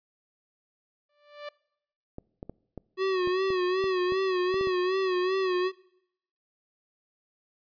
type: tone with exponential growth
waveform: sawtooth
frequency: 587.3 Hz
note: D5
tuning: in tune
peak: -30 dBFS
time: 1.09-1.49 s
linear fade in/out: 5 ms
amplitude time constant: 85 ms
type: clicks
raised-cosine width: 2 ms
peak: -25 dBFS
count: 11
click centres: 2.184 / 2.429 / 2.496 / 2.777 / 3.274 / 3.504 / 3.841 / 4.122 / 4.542 / 4.611 / 4.672 s
type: tone with vibrato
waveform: square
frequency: 371.9 Hz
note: F#4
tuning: 9 cents sharp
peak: -25 dBFS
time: 2.97-5.72 s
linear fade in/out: 50 ms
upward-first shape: sine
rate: 2.6 Hz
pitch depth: 59 cents each way
effects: noise-tail reverb RT60 0.8 s tail -24 dB re dry + resampled to 11025 Hz